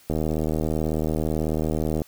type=click train; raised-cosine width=2 ms; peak=-12 dBFS; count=151; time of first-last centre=0.1-2.018 s; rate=78.2 Hz; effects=white hiss -54 dBFS RMS until 2.07 s